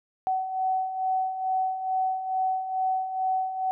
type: beating tone pair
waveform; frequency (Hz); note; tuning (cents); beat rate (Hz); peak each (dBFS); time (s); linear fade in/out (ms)
sine; 752 / 754.3; F#5 / F#5; +28 / +33; 2.3; -32 / -25; 0.27-3.71; 0
effects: none